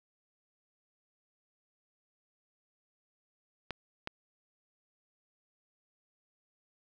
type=clicks; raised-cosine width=0.3 ms; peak=-20 dBFS; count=2; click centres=3.707 / 4.074 s; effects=none